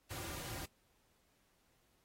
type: noise with comb filter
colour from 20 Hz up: pink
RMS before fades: -45 dBFS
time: 0.1-0.66 s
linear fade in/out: 10 ms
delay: 4.6 ms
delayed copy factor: -0.7
effects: pink hiss -75 dBFS RMS until 2.04 s + AAC 48 kbps